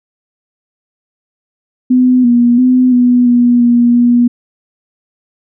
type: tone with pitch steps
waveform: sine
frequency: 252.4 / 239.9 / 253.5 / 246 / 242.2 / 239.3 / 241.1 Hz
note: B3 / A#3 / B3 / B3 / B3 / A#3 / B3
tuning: +38 / +50 / +45 / -7 / -34 / +46 / -41 cents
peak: -5 dBFS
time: 1.9-4.28 s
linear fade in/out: 10 ms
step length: 340 ms
effects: none